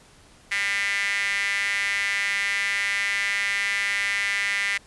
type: tone with high-pass filter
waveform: sawtooth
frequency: 200.1 Hz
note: G3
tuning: 36 cents sharp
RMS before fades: -25 dBFS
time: 0.51-4.78 s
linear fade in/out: 10 ms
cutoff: 2000 Hz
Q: 6.2
effects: pink hiss -53 dBFS RMS until 4.86 s + resampled to 24000 Hz